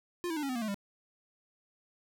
square tone with pitch steps, 351.7 / 324.4 / 299.2 / 275.9 / 254.5 / 234.7 / 216.5 / 199.68 Hz, F4 / E4 / D4 / C#4 / C4 / A#3 / A3 / G3, +12 / -28 / +32 / -8 / -48 / +12 / -28 / +32 cents, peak -33 dBFS, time 0.24-0.744 s, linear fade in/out 0 ms, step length 63 ms, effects none

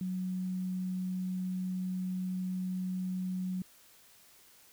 sine tone, 184.6 Hz, F#3, 4 cents flat, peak -32 dBFS, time 0.01-3.62 s, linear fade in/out 2 ms, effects white hiss -60 dBFS RMS until 4.72 s

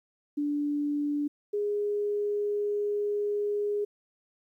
sine tone pair in turn, 291.8 / 412.7 Hz, D4 / G#4, -11 / -11 cents, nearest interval tritone, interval 600 cents, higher second, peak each -26 dBFS, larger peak neither, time 0.37-1.28 / 1.53-3.85 s, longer second, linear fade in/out 10 ms, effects 11-bit

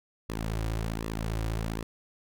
sawtooth tone with flanger, 55 Hz, A1, in tune, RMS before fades -32 dBFS, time 0.29-1.83 s, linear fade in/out 5 ms, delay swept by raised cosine 1.3 to 4.7 ms, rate 1.3 Hz, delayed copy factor -0.7, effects none

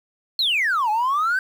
triangle exponential two-way sweep, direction down then up, 4327 to 830.6 to 1574 Hz, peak -15 dBFS, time 0.39-1.39 s, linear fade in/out 2 ms, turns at 0.9 s, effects tanh soft clip ceiling -14 dBFS + 8-bit

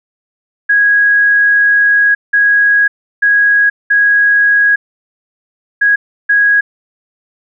sine tone bursts at uneven times, 1654 Hz, G#6, 8 cents flat, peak -6 dBFS, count 6, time 0.69-2.15 / 2.33-2.88 / 3.22-3.7 / 3.9-4.76 / 5.81-5.96 / 6.29-6.61 s, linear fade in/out 10 ms, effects none

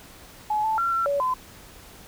sine tone with pitch steps, 849 / 877 / 1367 / 1352 / 567 / 1021 Hz, G#5 / A5 / F6 / E6 / C#5 / C6, +38 / -6 / -37 / +43 / +39 / -43 cents, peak -21 dBFS, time 0.5-1.34 s, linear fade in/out 5 ms, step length 140 ms, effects pink hiss -47 dBFS RMS until 2.07 s

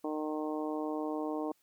harmonic tone, 153.4 Hz, D#3, 24 cents flat, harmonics 2 / 3 / 4 / 5 / 6 / 7, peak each -35 / -39 / -41 / -43 / -45 / -46 dBFS, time 0.04-1.52 s, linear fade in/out 5 ms, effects white hiss -72 dBFS RMS until 1.62 s

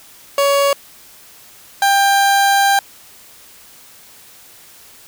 30% pulse tone pair in turn, 561 / 793.4 Hz, C#5 / G5, +21 / +21 cents, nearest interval tritone, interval 600 cents, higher second, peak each -9 / -8 dBFS, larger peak second, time 0.38-0.73 / 1.82-2.79 s, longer second, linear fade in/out 2 ms, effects white hiss -43 dBFS RMS until 5.07 s

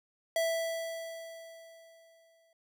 square tone with exponential decay, 659.3 Hz, E5, in tune, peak -27 dBFS, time 0.36-2.53 s, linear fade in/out 2 ms, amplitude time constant 470 ms, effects none

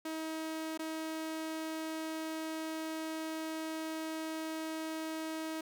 sawtooth tone with dropouts, 318.2 Hz, D#4, 39 cents sharp, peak -33 dBFS, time 0.05-5.61 s, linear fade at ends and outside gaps 5 ms, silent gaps 0.776-0.792 s, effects none

